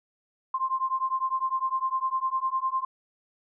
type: beating tone pair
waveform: sine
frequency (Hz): 1046.5 / 1056.4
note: C6 / C6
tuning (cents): 0 / +16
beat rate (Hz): 9.9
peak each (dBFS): -28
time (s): 0.54-2.85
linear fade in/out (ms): 5
effects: none